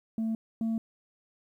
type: tone pair in turn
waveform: sine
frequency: 223.3 / 225.2 Hz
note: A3 / A3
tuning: +26 / +40 cents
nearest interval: unison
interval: 14 cents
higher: second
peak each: -25 / -24 dBFS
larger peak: second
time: 0.18-0.35 / 0.61-0.78 s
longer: neither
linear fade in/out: 2 ms
effects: tanh soft clip ceiling -26 dBFS + 11-bit